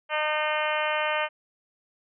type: harmonic tone with a mistuned harmonic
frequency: 304.6 Hz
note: D#4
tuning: 37 cents flat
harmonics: 2 / 3 / 4 / 5 / 6 / 7 / 8 / 9 / 10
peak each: -29 / -31 / -32 / -33 / -34 / -34 / -35 / -36 / -36 dBFS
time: 0.09-1.29 s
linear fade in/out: 50 ms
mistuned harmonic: 5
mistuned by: +16 cents
effects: none